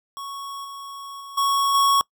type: tone with level steps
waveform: square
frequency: 1108.7 Hz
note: C#6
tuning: in tune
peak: -32 / -35 / -37 / -19 / -16 dBFS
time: 0.17-2.01 s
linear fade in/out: 0 ms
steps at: 0.64 / 1.2 / 1.37 / 1.74 s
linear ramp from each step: 10 ms
effects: noise-tail reverb RT60 0.1 s tail -25 dB re dry